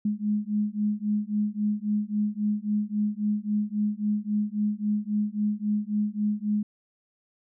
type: beating tone pair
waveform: sine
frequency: 207.6 / 211.3 Hz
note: G#3 / G#3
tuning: 0 / +30 cents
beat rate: 3.7 Hz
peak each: -27 dBFS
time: 0.05-6.63 s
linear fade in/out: 5 ms
effects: none